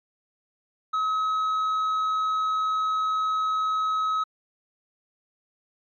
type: tone with tanh clipping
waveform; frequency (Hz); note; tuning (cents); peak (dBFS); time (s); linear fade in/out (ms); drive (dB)
sine; 1279; D#6; +47; -23; 0.93-4.24; 10; 4
effects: MP3 48 kbps